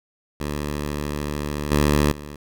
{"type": "tone with level steps", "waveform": "10% pulse", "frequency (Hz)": 73.6, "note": "D2", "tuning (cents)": 4, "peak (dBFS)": [-17, -8, -26], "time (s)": [0.4, 2.36], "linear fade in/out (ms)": 5, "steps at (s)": [1.71, 2.11], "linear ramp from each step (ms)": 10, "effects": []}